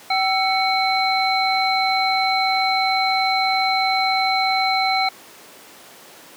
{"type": "tone cluster", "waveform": "sine", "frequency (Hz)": [765, 1325, 2223, 4080], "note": ["G5", "E6", "C#7", "C8"], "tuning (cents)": [-42, 9, 4, -44], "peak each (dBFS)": [-19, -28, -23, -23], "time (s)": [0.1, 5.09], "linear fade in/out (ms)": 5, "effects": ["pink hiss -43 dBFS RMS until 6.36 s", "high-pass 300 Hz 12 dB/octave"]}